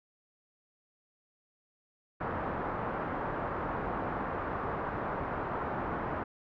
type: low-pass noise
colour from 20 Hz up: white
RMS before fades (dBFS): -35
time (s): 2.2-6.24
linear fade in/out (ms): 10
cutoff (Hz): 1300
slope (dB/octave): 24
effects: none